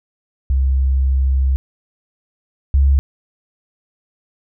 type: tone pair in turn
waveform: sine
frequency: 66.4 / 68.7 Hz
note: C2 / C#2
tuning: +26 / -15 cents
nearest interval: minor second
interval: 59 cents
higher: second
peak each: -12 / -9 dBFS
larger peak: second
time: 0.5-1.56 / 2.74-2.99 s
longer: first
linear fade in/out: 0 ms
effects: none